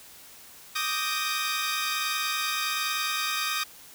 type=chord; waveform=15% pulse; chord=Eb major seventh; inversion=third; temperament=equal with one note detuned; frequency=1174.7 / 1244.5 / 1568 / 1856.1 Hz; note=D6 / Eb6 / G6 / Bb6; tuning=0 / 0 / 0 / -8 cents; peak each=-28 / -23 / -28 / -29 dBFS; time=0.75-3.64 s; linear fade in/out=10 ms; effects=white hiss -49 dBFS RMS until 3.94 s